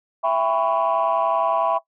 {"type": "chord", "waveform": "sine", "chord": "C# half-diminished seventh", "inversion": "first", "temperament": "just", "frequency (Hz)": [665.2, 798.3, 997.9, 1108.7], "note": ["E5", "G5", "B5", "C#6"], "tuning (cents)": [16, 31, 18, 0], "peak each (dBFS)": [-20, -24, -23, -24], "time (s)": [0.23, 1.79], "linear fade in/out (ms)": 20, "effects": ["noise-tail reverb RT60 0.1 s tail -18 dB re dry", "tanh soft clip ceiling -11 dBFS"]}